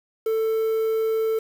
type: tone with quantisation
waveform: triangle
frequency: 443.7 Hz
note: A4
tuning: 14 cents sharp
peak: -18 dBFS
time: 0.26-1.39 s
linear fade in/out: 5 ms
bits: 7
effects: none